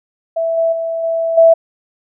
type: tone with level steps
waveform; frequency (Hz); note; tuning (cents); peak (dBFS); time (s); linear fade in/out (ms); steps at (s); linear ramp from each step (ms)
sine; 659.3; E5; 0; -14 / -11 / -17 / -14 / -4; 0.36-1.54; 10; 0.57 / 0.72 / 1.03 / 1.37; 10
effects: none